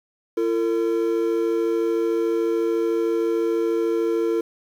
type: tone pair together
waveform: triangle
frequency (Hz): 339.5 / 453.2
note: F4 / A#4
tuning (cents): -49 / -49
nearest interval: perfect fourth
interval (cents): 500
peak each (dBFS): -20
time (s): 0.37-4.41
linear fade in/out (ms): 5
effects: 8-bit